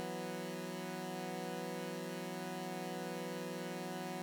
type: chord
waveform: 15% pulse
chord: E suspended second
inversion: none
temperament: equal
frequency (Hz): 164.81 / 185 / 246.9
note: E3 / F#3 / B3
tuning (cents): 0 / 0 / 0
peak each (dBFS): -40 / -37 / -40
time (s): 0-4.22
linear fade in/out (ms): 0
effects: none